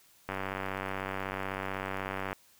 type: click train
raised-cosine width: 0.5 ms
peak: -19 dBFS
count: 197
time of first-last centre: 0.29-2.33 s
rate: 96.1 Hz
effects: white hiss -62 dBFS RMS until 2.59 s